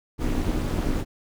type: noise with amplitude modulation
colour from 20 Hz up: brown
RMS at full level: -21 dBFS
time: 0.18-1.05 s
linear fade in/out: 50 ms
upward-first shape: sine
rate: 275 Hz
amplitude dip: 85%
effects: none